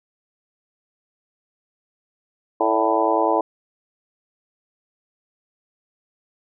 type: harmonic tone with a mistuned harmonic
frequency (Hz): 110.3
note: A2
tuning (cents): +5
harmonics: 3 / 4 / 5 / 6 / 7 / 8 / 9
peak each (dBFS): -24 / -24 / -24 / -24 / -24 / -24 / -24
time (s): 2.6-3.41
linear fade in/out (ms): 5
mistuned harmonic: 5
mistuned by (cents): +64
effects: none